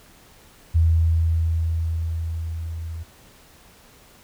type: tone with level ramp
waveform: sine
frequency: 82 Hz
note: E2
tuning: 9 cents flat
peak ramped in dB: -13 to -29 dBFS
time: 0.74-3.04 s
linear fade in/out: 20 ms
effects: pink hiss -51 dBFS RMS until 4.23 s